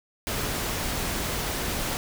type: noise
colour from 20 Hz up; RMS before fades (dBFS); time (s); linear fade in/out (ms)
pink; -29; 0.27-1.97; 0
effects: none